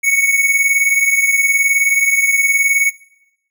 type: beating tone pair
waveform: square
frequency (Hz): 2217 / 2236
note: C#7 / C#7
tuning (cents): 0 / +14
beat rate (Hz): 19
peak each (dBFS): -13 / -18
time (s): 0.03-2.91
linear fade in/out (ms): 20
effects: noise-tail reverb RT60 0.9 s tail -23 dB re dry